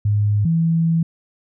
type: tone pair in turn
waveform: sine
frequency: 103.83 / 164.82 Hz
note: G#2 / E3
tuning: 0 / 0 cents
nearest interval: minor sixth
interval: 800 cents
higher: second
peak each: -14 dBFS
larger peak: neither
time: 0.05-0.45 / 0.45-1.03 s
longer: second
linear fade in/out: 5 ms
effects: none